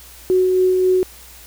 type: tone with tremolo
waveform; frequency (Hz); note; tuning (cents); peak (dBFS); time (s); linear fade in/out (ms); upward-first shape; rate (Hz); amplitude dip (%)
sine; 370; F#4; 0; -11; 0.3-1.03; 0; sine; 3.7; 25
effects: added 60 Hz sine -45 dBFS peak until 1.46 s + white hiss -42 dBFS RMS until 1.46 s